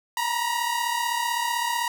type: tone pair together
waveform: sawtooth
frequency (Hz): 932.3 / 968.1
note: A#5 / B5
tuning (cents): 0 / -35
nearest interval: minor second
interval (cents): 65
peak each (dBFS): -23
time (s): 0.17-1.88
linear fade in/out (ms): 2
effects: none